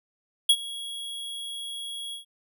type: tone with ADSR envelope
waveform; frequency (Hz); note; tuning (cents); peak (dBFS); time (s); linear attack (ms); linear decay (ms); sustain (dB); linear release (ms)
square; 3322; G#7; 0; -14; 0.49-2.25; 7; 59; -20; 120
effects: none